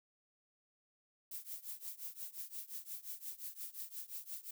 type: noise with tremolo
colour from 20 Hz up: violet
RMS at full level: -43 dBFS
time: 1.31-4.51 s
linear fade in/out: 5 ms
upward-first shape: triangle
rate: 5.7 Hz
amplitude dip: 95%
effects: none